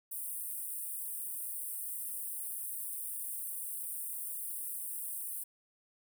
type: high-pass noise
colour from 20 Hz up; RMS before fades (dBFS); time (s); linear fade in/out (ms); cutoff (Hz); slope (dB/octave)
pink; -40; 0.11-5.44; 10; 8600; 96
effects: none